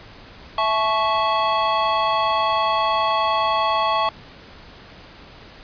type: chord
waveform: square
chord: A major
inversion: second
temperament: equal with one note detuned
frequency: 659.3 / 865.9 / 1108.7 Hz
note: E5 / A5 / C#6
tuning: 0 / -28 / 0 cents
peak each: -25 / -23 / -21 dBFS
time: 0.58-4.09 s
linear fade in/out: 2 ms
effects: pink hiss -43 dBFS RMS until 5.63 s + resampled to 11025 Hz